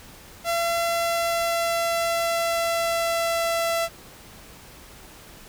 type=tone with pitch glide; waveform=sawtooth; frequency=678 to 669.4 Hz; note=E5 to E5; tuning=+49 to +26 cents; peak=-18 dBFS; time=0.44-3.89 s; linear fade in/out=50 ms; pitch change=-23 cents; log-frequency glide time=0.82-3.78 s; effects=pink hiss -46 dBFS RMS until 5.48 s